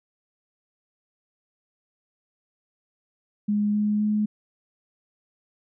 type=tone with pitch steps; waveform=sine; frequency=207.7 / 209.5 / 211.3 Hz; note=G#3 / G#3 / G#3; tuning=0 / +15 / +30 cents; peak=-20 dBFS; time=3.48-4.26 s; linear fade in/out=10 ms; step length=260 ms; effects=none